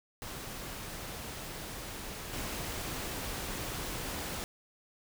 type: noise with level steps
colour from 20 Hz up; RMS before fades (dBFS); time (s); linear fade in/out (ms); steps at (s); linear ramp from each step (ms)
pink; -42 / -38; 0.22-4.44; 0; 2.33; 2
effects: none